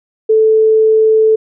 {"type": "tone", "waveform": "sine", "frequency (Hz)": 438.5, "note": "A4", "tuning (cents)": -6, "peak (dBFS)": -6, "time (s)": [0.29, 1.36], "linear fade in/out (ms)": 10, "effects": []}